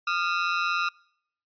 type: ring-modulated tone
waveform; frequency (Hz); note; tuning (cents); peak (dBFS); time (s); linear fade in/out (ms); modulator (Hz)
sawtooth; 1304; E6; -19; -17; 0.07-0.89; 5; 88.3
effects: noise-tail reverb RT60 0.7 s tail -26 dB re dry + resampled to 11025 Hz